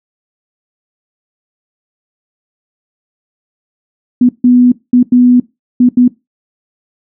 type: tone bursts at uneven times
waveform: sine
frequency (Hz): 246.9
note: B3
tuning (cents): 0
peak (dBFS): -3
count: 6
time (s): 4.21-4.29 / 4.44-4.72 / 4.93-5.03 / 5.12-5.4 / 5.8-5.89 / 5.97-6.08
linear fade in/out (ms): 5
effects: noise-tail reverb RT60 0.2 s tail -19 dB re dry